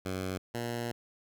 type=tone pair in turn; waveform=10% pulse; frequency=93.5 / 118.42 Hz; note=F#2 / A#2; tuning=+19 / +28 cents; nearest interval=major third; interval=409 cents; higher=second; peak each=-25 dBFS; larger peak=neither; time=0.05-0.38 / 0.54-0.92 s; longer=second; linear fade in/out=10 ms; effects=none